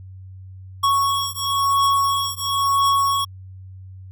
square beating tone pair, 1108.7 / 1109.68 Hz, C#6 / C#6, 0 / +1 cents, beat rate 0.98 Hz, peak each -21 dBFS, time 0.83-3.25 s, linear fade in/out 10 ms, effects added 94 Hz sine -36 dBFS peak until 4.11 s

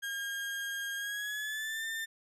35% pulse tone with pitch glide, 1619 to 1796.4 Hz, G#6 to A6, -45 to +35 cents, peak -33 dBFS, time 0.02-2.06 s, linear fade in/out 20 ms, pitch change +180 cents, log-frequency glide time 0.96-1.85 s, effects resampled to 32000 Hz

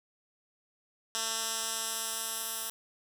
10% pulse tone with band-pass filter sweep, 224.5 Hz, A3, 35 cents sharp, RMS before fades -35 dBFS, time 1.15-2.7 s, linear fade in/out 0 ms, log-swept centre 6700 to 12000 Hz, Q 1.1, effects none

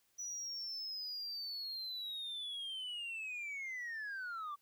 sine linear sweep, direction down, 5920 to 1137 Hz, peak -38 dBFS, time 0.18-4.56 s, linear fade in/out 20 ms, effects tanh soft clip ceiling -39 dBFS + white hiss -75 dBFS RMS until 4.61 s

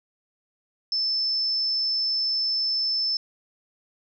sine tone, 5274 Hz, E8, in tune, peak -22 dBFS, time 0.92-3.17 s, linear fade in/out 2 ms, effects none

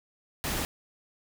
pink noise, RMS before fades -31 dBFS, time 0.44-0.65 s, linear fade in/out 0 ms, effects none

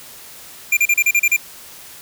square tone bursts, 2388 Hz, D7, 28 cents sharp, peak -12 dBFS, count 8, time 0.72-1.365 s, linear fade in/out 5 ms, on 50 ms, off 35 ms, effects white hiss -39 dBFS RMS until 2.01 s

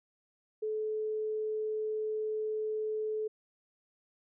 sine tone, 431.8 Hz, A4, 33 cents flat, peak -31 dBFS, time 0.62-3.28 s, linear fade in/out 10 ms, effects none

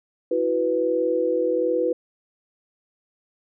sine chord, E suspended second, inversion none, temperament just, 329.6 / 370.8 / 494.4 Hz, E4 / F#4 / B4, 0 / +4 / +2 cents, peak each -26 / -26 / -21 dBFS, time 0.31-1.93 s, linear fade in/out 5 ms, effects none

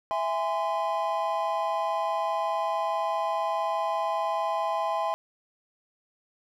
triangle chord, E augmented, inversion none, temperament just, 659.3 / 824.1 / 1030.1 Hz, E5 / G#5 / B#5, 0 / -14 / -27 cents, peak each -28 dBFS, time 0.11-5.14 s, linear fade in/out 0 ms, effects none

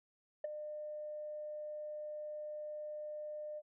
sine tone with ADSR envelope, 603 Hz, D5, 46 cents sharp, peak -30 dBFS, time 0.44-3.62 s, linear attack 5 ms, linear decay 14 ms, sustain -11 dB, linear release 43 ms, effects tanh soft clip ceiling -32 dBFS

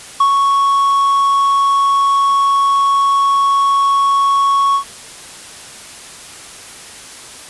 triangle tone with ADSR envelope, 1108.7 Hz, C#6, in tune, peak -5 dBFS, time 0.2-4.84 s, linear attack 6 ms, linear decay 79 ms, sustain -3 dB, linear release 90 ms, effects white hiss -34 dBFS RMS until 7.49 s + resampled to 24000 Hz

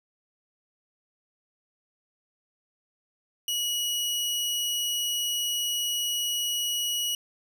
sawtooth tone, 2915 Hz, F#7, 26 cents flat, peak -23 dBFS, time 3.48-7.15 s, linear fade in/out 2 ms, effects none

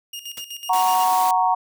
sawtooth tone with tremolo, 2838 Hz, F7, 27 cents sharp, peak -27 dBFS, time 0.13-1.04 s, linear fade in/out 5 ms, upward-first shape square, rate 8 Hz, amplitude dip 70%
white noise with exponential decay, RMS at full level -30 dBFS, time 0.37-0.46 s, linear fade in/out 5 ms, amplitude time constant 18 ms
sine chord, F# major, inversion none, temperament equal, 740 / 932.3 / 1108.7 Hz, F#5 / A#5 / C#6, 0 / 0 / 0 cents, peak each -19 / -19 / -24 dBFS, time 0.69-1.55 s, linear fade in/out 10 ms
white high-pass noise, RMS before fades -30 dBFS, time 0.73-1.31 s, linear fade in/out 2 ms, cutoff 170 Hz, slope 96 dB/octave
effects none

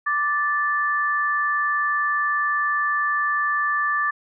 sine tone pair together, 1174.7 / 1755 Hz, D6 / A6, 0 / -5 cents, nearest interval perfect fifth, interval 695 cents, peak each -22 dBFS, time 0.06-4.11 s, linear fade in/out 10 ms, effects none

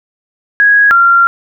sine tone pair in turn, 1657 / 1380.5 Hz, G#6 / F6, -4 / -20 cents, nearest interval minor third, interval 316 cents, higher first, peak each -4 dBFS, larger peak neither, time 0.6-0.91 / 0.91-1.27 s, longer second, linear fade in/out 0 ms, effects none

